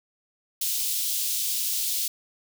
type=high-pass noise; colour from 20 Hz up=white; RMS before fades=-27 dBFS; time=0.61-2.08 s; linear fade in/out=5 ms; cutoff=3200 Hz; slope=24 dB/octave; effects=none